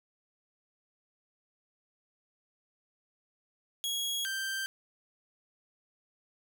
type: tone pair in turn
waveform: sawtooth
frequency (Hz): 3317 / 1568.9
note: G#7 / G6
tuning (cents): -3 / +1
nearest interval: octave + minor second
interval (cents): 1296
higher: first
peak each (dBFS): -28 / -29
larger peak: first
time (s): 3.84-4.25 / 4.25-4.66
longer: neither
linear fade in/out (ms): 0
effects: none